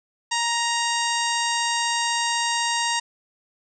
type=harmonic tone with a mistuned harmonic; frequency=936 Hz; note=A#5; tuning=7 cents sharp; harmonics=1 / 2 / 3 / 4 / 5 / 6 / 7 / 8 / 9; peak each=-25 / -28 / -30 / -31 / -32 / -33 / -33 / -34 / -35 dBFS; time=0.31-3 s; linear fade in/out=10 ms; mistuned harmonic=7; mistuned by=+21 cents; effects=none